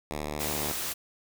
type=tone with vibrato; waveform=5% pulse; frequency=74.8 Hz; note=D2; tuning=32 cents sharp; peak=-21 dBFS; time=0.11-0.72 s; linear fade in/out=0 ms; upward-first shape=sine; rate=13 Hz; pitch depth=12 cents each way
type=noise; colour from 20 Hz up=white; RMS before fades=-33 dBFS; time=0.39-0.94 s; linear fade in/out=20 ms
effects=none